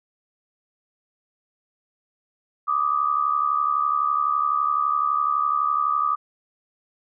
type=tone pair together; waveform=sine; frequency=1172.6 / 1244.5 Hz; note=D6 / D#6; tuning=-3 / 0 cents; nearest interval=minor second; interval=103 cents; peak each=-22 dBFS; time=2.67-6.16 s; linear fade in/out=20 ms; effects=none

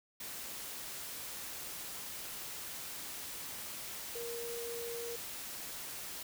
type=tone in noise; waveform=sine; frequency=469.7 Hz; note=A#4; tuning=13 cents sharp; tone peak=-40 dBFS; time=4.15-5.16 s; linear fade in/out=5 ms; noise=white; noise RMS=-44 dBFS; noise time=0.2-6.23 s; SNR=+1 dB; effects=none

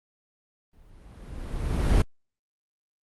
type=noise with exponential growth; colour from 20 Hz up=brown; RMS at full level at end=-17 dBFS; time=0.73-2.02 s; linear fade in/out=5 ms; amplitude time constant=280 ms; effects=Opus 32 kbps

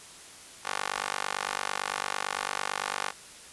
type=tone with high-pass filter; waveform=15% pulse; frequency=48.92 Hz; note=G1; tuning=3 cents flat; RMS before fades=-33 dBFS; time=0.63-3.13 s; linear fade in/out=50 ms; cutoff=1000 Hz; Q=1.3; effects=white hiss -48 dBFS RMS until 3.52 s + resampled to 24000 Hz

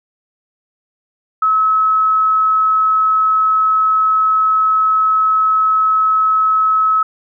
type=tone; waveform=sine; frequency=1290 Hz; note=E6; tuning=38 cents flat; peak=-10 dBFS; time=1.42-7.03 s; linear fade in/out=5 ms; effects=none

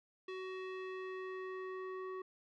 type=tone with low-pass filter sweep; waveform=square; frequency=374.7 Hz; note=F#4; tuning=22 cents sharp; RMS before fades=-44 dBFS; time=0.28-2.22 s; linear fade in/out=5 ms; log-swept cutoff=3100 to 1400 Hz; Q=1.7; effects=none

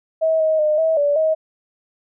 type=tone with pitch steps; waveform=sine; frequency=642 / 631 / 609 / 644 / 578 / 633 Hz; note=E5 / D#5 / D#5 / E5 / D5 / D#5; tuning=-46 / +24 / -37 / -41 / -28 / +30 cents; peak=-14 dBFS; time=0.21-1.35 s; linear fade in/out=20 ms; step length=190 ms; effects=none

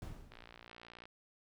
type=noise with exponential decay; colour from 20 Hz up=brown; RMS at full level=-40 dBFS; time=0.02-0.67 s; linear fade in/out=1 ms; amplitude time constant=140 ms
type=click train; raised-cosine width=0.3 ms; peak=-36 dBFS; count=44; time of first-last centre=0.32-1.055 s; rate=58.5 Hz
effects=none

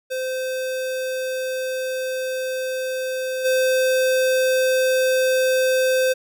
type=tone with level steps; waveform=square; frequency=517 Hz; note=C5; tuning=21 cents flat; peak=-24 / -17 dBFS; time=0.1-6.14 s; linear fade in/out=20 ms; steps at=3.44 s; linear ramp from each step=20 ms; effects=none

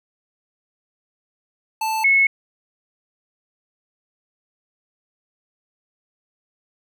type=tone pair in turn; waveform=square / sine; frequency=880 / 2191 Hz; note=A5 / C#7; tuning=0 / -21 cents; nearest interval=octave + major third; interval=1579 cents; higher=second; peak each=-21 / -12 dBFS; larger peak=second; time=1.81-2.04 / 2.04-2.27 s; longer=neither; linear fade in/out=5 ms; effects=none

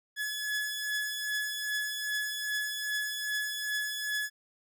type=beating tone pair; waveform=sawtooth; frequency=1701 / 1703.5 Hz; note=G#6 / G#6; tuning=+41 / +44 cents; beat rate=2.5 Hz; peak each=-34 / -29 dBFS; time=0.16-4.3 s; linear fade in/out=50 ms; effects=none

